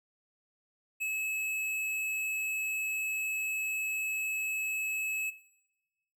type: tone with tanh clipping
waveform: sine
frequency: 2587 Hz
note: E7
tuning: 33 cents flat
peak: -32 dBFS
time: 1-5.31 s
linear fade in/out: 20 ms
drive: 17 dB
effects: noise-tail reverb RT60 1.0 s tail -17 dB re dry